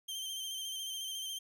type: tone with vibrato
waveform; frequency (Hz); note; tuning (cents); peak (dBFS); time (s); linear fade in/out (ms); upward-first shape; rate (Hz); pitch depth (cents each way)
sawtooth; 3136; G7; 0; -35; 0.08-1.39; 10; square; 14; 29
effects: none